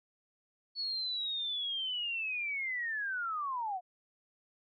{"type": "linear sweep", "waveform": "sine", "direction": "down", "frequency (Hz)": [4426, 698.5], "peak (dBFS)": -33, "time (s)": [0.75, 3.81], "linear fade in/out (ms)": 50, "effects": []}